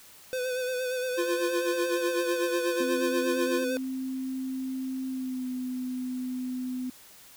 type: tone with vibrato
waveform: square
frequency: 506 Hz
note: B4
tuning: 42 cents sharp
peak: -29 dBFS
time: 0.33-3.77 s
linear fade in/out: 0 ms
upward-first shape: sine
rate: 8.6 Hz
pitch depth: 35 cents each way
type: tone with tremolo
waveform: square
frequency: 349.2 Hz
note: F4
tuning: in tune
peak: -26 dBFS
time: 1.17-3.65 s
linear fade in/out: 20 ms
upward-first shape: sine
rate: 8.1 Hz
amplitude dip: 75%
type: tone with pitch glide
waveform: sine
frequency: 261.6 to 253.7 Hz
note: C4 to B3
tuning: 0 to +47 cents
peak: -30 dBFS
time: 2.8-6.9 s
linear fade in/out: 5 ms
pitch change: -53 cents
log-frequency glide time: 5.07-5.49 s
effects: white hiss -52 dBFS RMS until 7.36 s